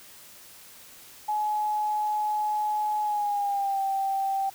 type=tone with pitch glide; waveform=sine; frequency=846 to 780.3 Hz; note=G#5 to G5; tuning=+32 to -8 cents; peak=-24 dBFS; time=1.28-4.5 s; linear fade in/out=10 ms; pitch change=-140 cents; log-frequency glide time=3.01-3.81 s; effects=white hiss -49 dBFS RMS until 4.54 s